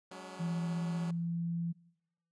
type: chord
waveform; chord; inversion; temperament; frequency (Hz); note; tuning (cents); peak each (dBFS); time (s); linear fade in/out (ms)
10% pulse; F# suspended second; none; equal with one note detuned; 185 / 207.7 / 284; F#3 / G#3 / C#4; 0 / 0 / +42; -39 / -44 / -42; 0.11-1.11; 5
type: tone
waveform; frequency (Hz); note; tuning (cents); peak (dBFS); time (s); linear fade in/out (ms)
sine; 169.3; E3; +46; -32; 0.39-1.73; 20
effects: noise-tail reverb RT60 0.9 s tail -24 dB re dry + resampled to 22050 Hz